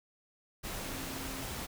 sine tone in noise, 266.9 Hz, C4, 35 cents sharp, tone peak -45 dBFS, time 0.84-1.46 s, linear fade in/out 20 ms, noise pink, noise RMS -40 dBFS, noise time 0.63-1.67 s, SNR -8 dB, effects none

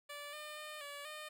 10% pulse tone with pitch steps, 581 / 603 / 607 / 573 / 609 Hz, D5 / D5 / D#5 / D5 / D#5, -19 / +46 / -43 / -43 / -37 cents, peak -37 dBFS, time 0.09-1.29 s, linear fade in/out 10 ms, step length 240 ms, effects none

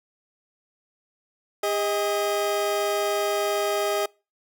30% pulse tone pair together, 405.2 / 628 Hz, G#4 / D#5, -43 / +16 cents, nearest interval minor sixth, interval 759 cents, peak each -23 dBFS, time 1.63-4.06 s, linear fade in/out 5 ms, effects noise-tail reverb RT60 0.3 s tail -25 dB re dry

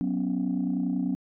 sine chord, F# suspended fourth, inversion none, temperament equal, 185 / 246.9 / 277.2 Hz, F#3 / B3 / C#4, 0 / 0 / 0 cents, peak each -28 dBFS, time 0.01-1.15 s, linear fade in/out 0 ms, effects tanh soft clip ceiling -19 dBFS

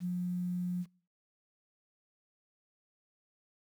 sine tone with quantisation, 178.7 Hz, F3, 40 cents sharp, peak -31 dBFS, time 0-0.86 s, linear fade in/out 50 ms, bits 10, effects noise-tail reverb RT60 0.5 s tail -25 dB re dry

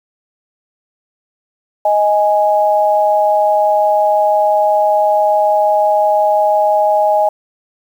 sine tone pair together, 625.1 / 830.6 Hz, D#5 / G#5, +8 / 0 cents, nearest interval perfect fourth, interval 492 cents, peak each -12 dBFS, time 1.85-7.29 s, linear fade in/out 5 ms, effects 7-bit

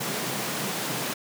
pink high-pass noise, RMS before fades -30 dBFS, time 0-1.14 s, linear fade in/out 10 ms, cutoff 120 Hz, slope 96 dB/octave, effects none

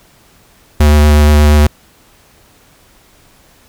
square tone with vibrato, 74.6 Hz, D2, 28 cents sharp, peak -5 dBFS, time 0.8-1.67 s, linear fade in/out 5 ms, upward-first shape square, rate 8.4 Hz, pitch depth 11 cents each way, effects pink hiss -47 dBFS RMS until 3.68 s

